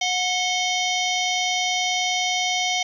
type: harmonic tone with a mistuned harmonic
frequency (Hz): 730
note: F#5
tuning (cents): -24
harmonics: 1 / 3 / 4 / 5 / 6 / 7 / 8 / 9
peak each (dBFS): -26 / -26 / -26 / -31 / -37 / -34 / -30 / -37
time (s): 0.01-2.83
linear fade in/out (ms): 5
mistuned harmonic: 4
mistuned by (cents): +120
effects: 9-bit